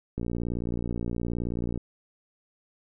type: click train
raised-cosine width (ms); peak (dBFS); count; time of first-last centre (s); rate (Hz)
3; -18; 95; 0.18-1.776; 58.9
effects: none